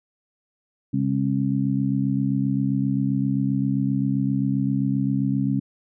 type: harmonic tone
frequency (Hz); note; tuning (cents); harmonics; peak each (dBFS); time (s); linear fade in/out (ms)
67.6; C#2; -43; 2 / 3 / 4; -24 / -24 / -24; 0.93-5.6; 10
effects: none